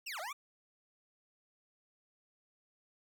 25% pulse linear two-way sweep, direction down then up, 2900 to 589 to 1225 Hz, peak -36 dBFS, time 0.06-0.33 s, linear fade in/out 10 ms, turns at 0.2 s, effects none

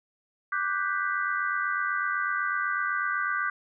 sine chord, G major seventh, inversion second, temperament equal, 1174.7 / 1480 / 1568 / 1975.5 Hz, D6 / F#6 / G6 / B6, 0 / 0 / 0 / 0 cents, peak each -30 / -31 / -30 / -36 dBFS, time 0.52-3.5 s, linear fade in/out 5 ms, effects none

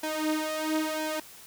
sawtooth tone with flanger, 311.1 Hz, D#4, in tune, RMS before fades -30 dBFS, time 0.03-1.2 s, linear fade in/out 5 ms, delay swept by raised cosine 1.2 to 4.8 ms, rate 1 Hz, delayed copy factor +0.75, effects white hiss -49 dBFS RMS until 1.46 s

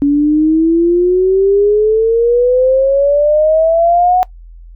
sine exponential sweep, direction up, 282.2 to 740 Hz, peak -7 dBFS, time 0.02-4.23 s, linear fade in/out 0 ms, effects noise-tail reverb RT60 0.1 s tail -21 dB re dry + added 42 Hz sine -32 dBFS peak until 4.75 s

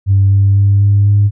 sine tone with pitch steps, 98 / 99.02 / 100.06 / 101.1 / 102.16 Hz, G2 / G2 / G2 / G#2 / G#2, 0 / +18 / +36 / -46 / -28 cents, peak -5 dBFS, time 0.06-1.31 s, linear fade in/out 50 ms, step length 250 ms, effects tanh soft clip ceiling -2 dBFS

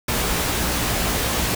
pink noise with comb filter, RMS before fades -22 dBFS, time 0.08-1.55 s, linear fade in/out 5 ms, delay 17 ms, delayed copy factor +0.6, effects none

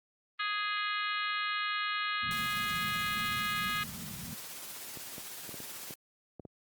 harmonic tone, 415.3 Hz, G#4, in tune, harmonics 3 / 4 / 5 / 6 / 7 / 8 / 9 / 10, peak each -35 / -37 / -39 / -41 / -42 / -43 / -44 / -45 dBFS, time 0.39-3.84 s, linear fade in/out 10 ms
white low-pass noise, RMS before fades -43 dBFS, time 2.22-4.35 s, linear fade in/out 20 ms, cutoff 240 Hz, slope 96 dB/octave
white noise with tremolo, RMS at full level -43 dBFS, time 2.31-5.94 s, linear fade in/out 0 ms, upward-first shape sine, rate 16 Hz, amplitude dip 25%
clicks, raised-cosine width 2 ms, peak -31 dBFS, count 8, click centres 4.972 / 5.181 / 5.492 / 5.542 / 5.603 / 5.908 / 6.397 / 6.452 s
effects high-pass 100 Hz 12 dB/octave + Opus 32 kbps

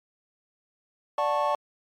triangle chord, D major seventh, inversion none, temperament just, 587.3 / 734.2 / 881 / 1101.2 Hz, D5 / F#5 / A5 / C#6, 0 / -14 / +2 / -12 cents, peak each -25 / -30 / -26 / -26 dBFS, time 1.18-1.55 s, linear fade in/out 2 ms, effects MP3 64 kbps

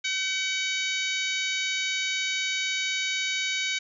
harmonic tone with a mistuned harmonic, 756 Hz, F#5, 37 cents sharp, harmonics 2 / 3 / 4 / 5 / 6 / 7 / 8 / 9, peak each -36 / -29 / -34 / -32 / -38 / -44 / -38 / -39 dBFS, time 0.04-3.79 s, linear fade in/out 10 ms, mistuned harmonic 2, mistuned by +25 cents, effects none

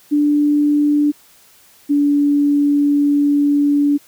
sine tone pair in turn, 293.7 / 288.3 Hz, D4 / D4, 0 / -32 cents, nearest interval unison, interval 32 cents, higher first, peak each -11 dBFS, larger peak neither, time 0.11-1.12 / 1.89-3.98 s, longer second, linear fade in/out 20 ms, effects white hiss -49 dBFS RMS until 4.07 s

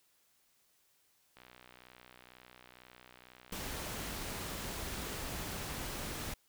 click train, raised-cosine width 0.3 ms, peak -38 dBFS, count 157, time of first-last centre 1.37-3.882 s, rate 62.1 Hz
pink noise, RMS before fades -41 dBFS, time 3.52-6.34 s, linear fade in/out 5 ms
effects white hiss -72 dBFS RMS until 6.48 s

